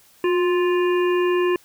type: harmonic tone with a mistuned harmonic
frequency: 349.2 Hz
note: F4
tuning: in tune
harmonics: 1 / 3 / 5 / 7 / 8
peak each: -17 / -27 / -31 / -34 / -35 dBFS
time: 0.24-1.56 s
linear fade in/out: 2 ms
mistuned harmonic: 1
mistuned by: +46 cents
effects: white hiss -54 dBFS RMS until 1.64 s